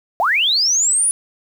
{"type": "linear sweep", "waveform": "sine", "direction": "up", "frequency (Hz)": [622.3, 9956], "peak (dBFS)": -13, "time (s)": [0.2, 1.11], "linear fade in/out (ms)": 0, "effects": ["7-bit"]}